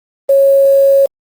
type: tone with quantisation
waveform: sine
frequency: 550 Hz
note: C#5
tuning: 14 cents flat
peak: -5 dBFS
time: 0.29-1.06 s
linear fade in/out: 5 ms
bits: 5
effects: Opus 24 kbps